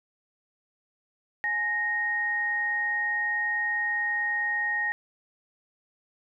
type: tone pair together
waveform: sine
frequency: 835.9 / 1864.7 Hz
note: G#5 / A#6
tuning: +11 / 0 cents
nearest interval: octave + major second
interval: 1389 cents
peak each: -35 / -25 dBFS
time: 1.44-4.92 s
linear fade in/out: 0 ms
effects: none